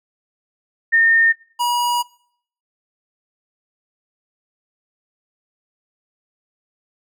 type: tone pair in turn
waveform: sine / square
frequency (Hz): 1824 / 964.5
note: A#6 / B5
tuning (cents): -38 / -41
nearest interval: major seventh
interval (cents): 1103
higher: first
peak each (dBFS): -10 / -17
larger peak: first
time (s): 0.92-1.33 / 1.59-2.03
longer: second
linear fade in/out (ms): 20
effects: noise-tail reverb RT60 0.6 s tail -22 dB re dry